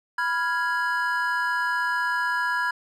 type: chord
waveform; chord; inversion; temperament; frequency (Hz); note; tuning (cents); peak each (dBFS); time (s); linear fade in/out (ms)
triangle; F diminished; second; equal; 987.8 / 1396.9 / 1661.2; Cb6 / F6 / Ab6; 0 / 0 / 0; -25 / -27 / -24; 0.18-2.71; 5
effects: none